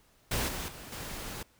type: noise with level steps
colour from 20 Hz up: pink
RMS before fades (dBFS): -31 / -37 / -46 / -40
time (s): 0.31-1.43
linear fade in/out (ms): 5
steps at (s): 0.48 / 0.68 / 0.92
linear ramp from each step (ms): 5
effects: pink hiss -65 dBFS RMS until 1.59 s